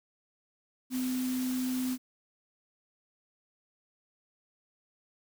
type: tone in noise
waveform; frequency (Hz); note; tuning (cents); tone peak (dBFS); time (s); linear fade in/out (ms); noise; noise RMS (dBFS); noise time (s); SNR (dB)
sine; 254.9; C4; -45; -29; 0.9-1.98; 50; white; -42; 0.9-1.98; +10
effects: none